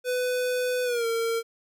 square tone with pitch glide, 499.5 to 458 Hz, B4 to A#4, +20 to -31 cents, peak -25 dBFS, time 0.04-1.43 s, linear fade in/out 50 ms, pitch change -151 cents, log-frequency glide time 0.84-1.06 s, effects none

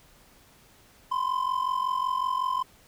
triangle ring-modulated tone, 1029 Hz, C6, 29 cents flat, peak -20 dBFS, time 1.11-2.63 s, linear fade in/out 10 ms, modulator 22.7 Hz, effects pink hiss -57 dBFS RMS until 2.87 s

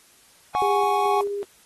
triangle chord, F# suspended second, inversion none, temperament equal, 740 / 830.6 / 1108.7 Hz, F#5 / G#5 / C#6, 0 / 0 / 0 cents, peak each -23 / -21 / -23 dBFS, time 0.55-1.21 s, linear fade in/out 0 ms
violet noise, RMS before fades -40 dBFS, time 0.57-1.24 s, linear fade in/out 20 ms
sine tone with tremolo, 404.6 Hz, G#4, 45 cents flat, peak -22 dBFS, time 0.62-1.43 s, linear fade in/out 0 ms, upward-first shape square, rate 2.3 Hz, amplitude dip 30%
effects white hiss -55 dBFS RMS until 1.65 s + AAC 32 kbps

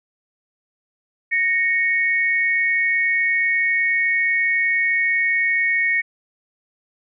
sine tone pair together, 1864.7 / 2213 Hz, A#6 / C#7, 0 / -3 cents, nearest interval minor third, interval 297 cents, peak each -19 dBFS, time 1.31-6.02 s, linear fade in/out 20 ms, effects none

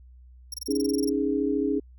25% pulse tone bursts, 5570 Hz, F8, 5 cents flat, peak -26 dBFS, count 13, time 0.52-1.093 s, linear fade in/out 5 ms, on 21 ms, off 25 ms
sine chord, C# suspended second, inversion none, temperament equal, 277.2 / 311.1 / 415.3 Hz, C#4 / D#4 / G#4, 0 / 0 / 0 cents, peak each -26 / -28 / -27 dBFS, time 0.68-1.8 s, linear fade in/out 10 ms
effects added 62 Hz sine -47 dBFS peak until 1.98 s

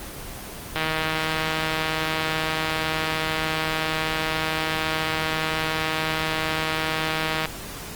click train, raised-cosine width 0.3 ms, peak -8 dBFS, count 1059, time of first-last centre 0.76-7.456 s, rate 158 Hz, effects pink hiss -36 dBFS RMS until 7.95 s + Opus 24 kbps

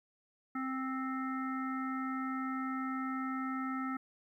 harmonic tone, 262.8 Hz, C4, 8 cents sharp, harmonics 1 / 3 / 5 / 7 / 8, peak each -36 / -47 / -39 / -48 / -51 dBFS, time 0.55-3.97 s, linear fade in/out 5 ms, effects 12-bit

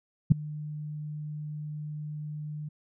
sine tone with ADSR envelope, 150.7 Hz, D3, 45 cents sharp, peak -10 dBFS, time 0.3-2.69 s, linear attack 18 ms, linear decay 5 ms, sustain -24 dB, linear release 10 ms, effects none

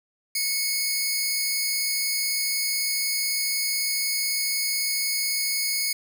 15% pulse tone pair together, 2198 / 4934 Hz, C#7 / D#8, -15 / -15 cents, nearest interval octave + major second, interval 1400 cents, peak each -20 dBFS, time 0.35-5.93 s, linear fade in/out 5 ms, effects none

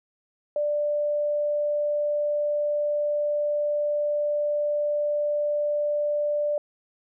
sine tone, 590 Hz, D5, 8 cents sharp, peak -22 dBFS, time 0.56-6.58 s, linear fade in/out 2 ms, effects none

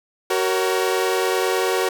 sawtooth chord, F# major, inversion none, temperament equal with one note detuned, 376.2 / 466.2 / 554.4 Hz, F#4 / A#4 / C#5, +29 / 0 / 0 cents, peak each -17 / -19 / -23 dBFS, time 0.3-1.89 s, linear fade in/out 5 ms, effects none

